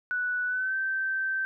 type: tone with pitch glide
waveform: sine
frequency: 1480 to 1553.6 Hz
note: F#6 to G6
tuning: 0 to -16 cents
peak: -26 dBFS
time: 0.11-1.45 s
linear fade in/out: 0 ms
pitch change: +84 cents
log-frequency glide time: 0.46-0.76 s
effects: none